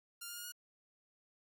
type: tone with pitch steps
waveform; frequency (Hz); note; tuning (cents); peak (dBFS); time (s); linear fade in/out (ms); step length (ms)
5% pulse; 1396.9 / 1413.1 / 1429.6 / 1446.2; F6 / F6 / F6 / F#6; 0 / +20 / +40 / -40; -33; 0.21-0.522; 10; 78
effects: none